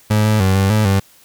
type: tone with pitch steps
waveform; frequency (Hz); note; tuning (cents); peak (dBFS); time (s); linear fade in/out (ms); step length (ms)
30% pulse; 106.7 / 107.7 / 95.2 / 97.1 / 107.6 / 97.5; G#2 / A2 / F#2 / G2 / A2 / G2; +47 / -37 / +50 / -16 / -38 / -9; -9; 0.1-1; 10; 150
effects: white hiss -49 dBFS RMS until 1.24 s